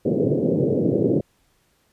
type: band-pass noise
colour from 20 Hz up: white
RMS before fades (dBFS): -20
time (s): 0.05-1.21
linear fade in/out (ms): 10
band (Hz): 110 to 510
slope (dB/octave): 48
effects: pink hiss -64 dBFS RMS until 1.92 s + resampled to 32000 Hz